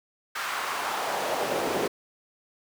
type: noise with high-pass filter sweep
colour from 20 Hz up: brown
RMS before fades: -29 dBFS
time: 0.35-1.88 s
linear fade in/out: 10 ms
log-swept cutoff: 1400 to 390 Hz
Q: 1.6
effects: none